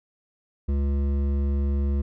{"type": "tone with hard clipping", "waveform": "sine", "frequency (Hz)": 70, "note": "C#2", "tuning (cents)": 18, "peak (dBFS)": -23, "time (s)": [0.68, 2.02], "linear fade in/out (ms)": 10, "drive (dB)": 11, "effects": []}